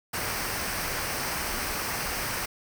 pink noise with comb filter, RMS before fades -31 dBFS, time 0.13-2.46 s, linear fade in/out 10 ms, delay 0.28 ms, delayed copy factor -0.5, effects none

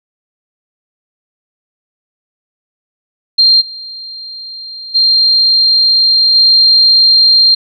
sine tone with level steps, 4186 Hz, C8, in tune, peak -4 / -24 / -6 / -4 dBFS, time 3.38-7.55 s, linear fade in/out 10 ms, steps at 3.6 / 4.94 / 6.34 s, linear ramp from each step 20 ms, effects none

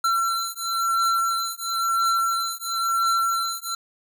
square beating tone pair, 1353 / 1353.98 Hz, E6 / E6, +45 / +46 cents, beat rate 0.98 Hz, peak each -25 dBFS, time 0.04-3.75 s, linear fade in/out 5 ms, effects none

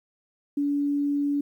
sine tone, 286.4 Hz, D4, 43 cents flat, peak -22 dBFS, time 0.57-1.41 s, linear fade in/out 5 ms, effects 10-bit

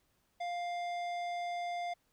sine tone with tanh clipping, 700 Hz, F5, 4 cents sharp, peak -37 dBFS, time 0.4-1.94 s, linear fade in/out 10 ms, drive 14 dB, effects pink hiss -75 dBFS RMS until 2.12 s

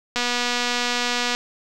click train, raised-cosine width 0.2 ms, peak -6 dBFS, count 290, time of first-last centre 0.16-1.349 s, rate 243 Hz, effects none

